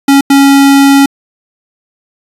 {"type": "tone bursts at uneven times", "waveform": "square", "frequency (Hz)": 277.2, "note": "C#4", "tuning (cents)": 0, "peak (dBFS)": -3, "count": 2, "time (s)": [[0.08, 0.21], [0.3, 1.06]], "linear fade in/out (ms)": 5, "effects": ["resampled to 32000 Hz"]}